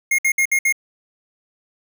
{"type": "tone bursts", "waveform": "square", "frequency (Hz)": 2143, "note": "C7", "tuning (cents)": 41, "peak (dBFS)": -15, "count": 5, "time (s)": [0.11, 0.725], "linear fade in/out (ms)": 5, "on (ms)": 75, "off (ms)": 60, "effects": []}